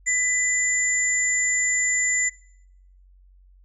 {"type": "tone pair together", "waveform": "sine", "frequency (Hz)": [2000, 7140], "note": ["B6", "A8"], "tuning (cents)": [21, 24], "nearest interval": "octave + minor seventh", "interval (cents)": 2203, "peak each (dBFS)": [-22, -22], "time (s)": [0.06, 2.3], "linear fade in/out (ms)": 20, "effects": ["noise-tail reverb RT60 0.8 s tail -25 dB re dry", "added 46 Hz sine -50 dBFS peak until 3.64 s"]}